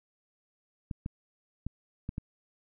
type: clicks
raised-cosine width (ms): 5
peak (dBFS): -22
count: 5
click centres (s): 0.912 / 1.061 / 1.666 / 2.091 / 2.181
effects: none